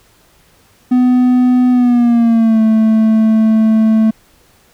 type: tone with pitch glide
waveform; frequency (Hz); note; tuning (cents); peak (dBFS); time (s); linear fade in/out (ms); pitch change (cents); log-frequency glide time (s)
triangle; 250 to 220.2; B3 to A3; +21 to +2; -5; 0.91-4.11; 10; -219; 1.71-2.61
effects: pink hiss -50 dBFS RMS until 4.73 s